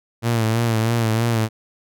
sawtooth tone with vibrato, 114.1 Hz, A#2, 37 cents flat, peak -13 dBFS, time 0.22-1.49 s, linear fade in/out 50 ms, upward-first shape sine, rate 3.1 Hz, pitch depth 59 cents each way, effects none

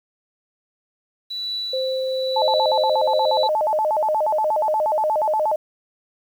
sine tone with tremolo, 3951 Hz, B7, in tune, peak -23 dBFS, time 1.3-3.48 s, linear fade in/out 10 ms, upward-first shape triangle, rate 1 Hz, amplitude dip 70%
sine tone, 523.3 Hz, C5, in tune, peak -21 dBFS, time 1.73-3.47 s, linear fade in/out 5 ms
sine tone with vibrato, 731 Hz, F#5, 21 cents flat, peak -17 dBFS, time 2.36-5.56 s, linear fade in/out 5 ms, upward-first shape square, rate 8.4 Hz, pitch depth 300 cents each way
effects 8-bit

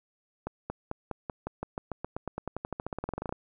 accelerating click train, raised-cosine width 1 ms, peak -19 dBFS, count 29, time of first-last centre 0.47-3.325 s, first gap 230 ms, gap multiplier 0.93, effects none

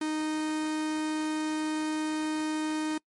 45% pulse tone, 309.7 Hz, D#4, 8 cents flat, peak -28 dBFS, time 0.01-2.98 s, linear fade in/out 5 ms, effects noise-tail reverb RT60 0.1 s tail -26 dB re dry + MP3 48 kbps

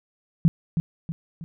sine tone with echo, 164.7 Hz, E3, 1 cent flat, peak -12 dBFS, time 0.45-0.48 s, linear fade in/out 0 ms, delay 320 ms, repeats 3, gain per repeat -7 dB, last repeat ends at 1.44 s, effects none

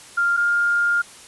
sine tone pair in turn, 1396.9 / 1408.2 Hz, F6 / F6, 0 / +14 cents, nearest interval unison, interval 14 cents, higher second, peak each -16 dBFS, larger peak neither, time 0.17-0.37 / 0.37-1.02 s, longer second, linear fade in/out 10 ms, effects white hiss -43 dBFS RMS until 1.27 s + resampled to 24000 Hz

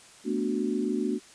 sine chord, B minor seventh, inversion third, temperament equal, 220 / 246.9 / 293.7 / 370 Hz, A3 / B3 / D4 / F#4, 0 / 0 / 0 / 0 cents, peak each -31 dBFS, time 0.24-1.2 s, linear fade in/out 50 ms, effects white hiss -52 dBFS RMS until 1.34 s + resampled to 22050 Hz

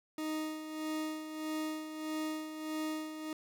40% pulse tone with tremolo, 311.1 Hz, D#4, in tune, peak -33 dBFS, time 0.18-3.33 s, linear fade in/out 2 ms, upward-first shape sine, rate 1.6 Hz, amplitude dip 60%, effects none

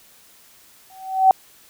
sine tone with exponential growth, 761 Hz, F#5, 48 cents sharp, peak -6 dBFS, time 0.9-1.31 s, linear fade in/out 1 ms, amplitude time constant 87 ms, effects white hiss -51 dBFS RMS until 1.69 s

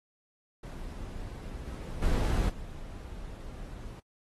brown noise with level steps, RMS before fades -40 / -38 / -27 / -42 dBFS, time 0.63-4 s, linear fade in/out 5 ms, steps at 1.66 / 2.02 / 2.49 s, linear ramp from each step 10 ms, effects AAC 32 kbps

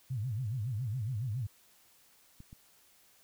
sine tone with vibrato, 116.54 Hz, A#2, in tune, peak -32 dBFS, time 0.1-1.47 s, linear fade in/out 10 ms, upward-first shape sine, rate 7.2 Hz, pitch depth 250 cents each way
clicks, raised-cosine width 5 ms, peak -37 dBFS, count 2, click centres 2.404 / 2.529 s
effects white hiss -64 dBFS RMS until 3.23 s

